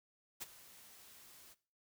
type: noise with ADSR envelope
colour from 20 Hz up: white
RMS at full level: -42 dBFS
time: 0.4-1.55 s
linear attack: 22 ms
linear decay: 23 ms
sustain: -17 dB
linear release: 31 ms
effects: noise-tail reverb RT60 0.4 s tail -18 dB re dry